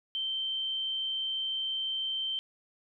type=tone; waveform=sine; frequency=3117 Hz; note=G7; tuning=11 cents flat; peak=-30 dBFS; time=0.15-2.39 s; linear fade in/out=0 ms; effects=none